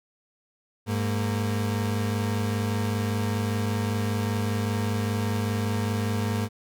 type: tone pair together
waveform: 35% pulse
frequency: 102.4 / 229.9 Hz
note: G#2 / A#3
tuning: -24 / -24 cents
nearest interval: octave + major second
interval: 1400 cents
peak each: -24 / -28 dBFS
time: 0.86-6.49 s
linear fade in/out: 50 ms
effects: none